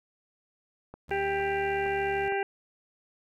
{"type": "click train", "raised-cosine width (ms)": 1, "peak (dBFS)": -29, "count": 4, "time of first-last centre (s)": [0.94, 2.322], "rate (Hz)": 2.17}
{"type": "tone with pitch glide", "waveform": "20% pulse", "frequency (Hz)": [75.5, 72.76], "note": ["D2", "D2"], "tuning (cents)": [48, -16], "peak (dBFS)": -38, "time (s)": [1.08, 2.29], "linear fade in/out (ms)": 10, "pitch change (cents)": -64, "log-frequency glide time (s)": [1.55, 2.07]}
{"type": "harmonic tone", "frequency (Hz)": 395.1, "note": "G4", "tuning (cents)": 14, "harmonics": [1, 2, 4, 5, 6, 7], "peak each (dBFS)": [-29, -31, -35, -39, -40, -41], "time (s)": [1.11, 2.43], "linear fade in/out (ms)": 2}
{"effects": []}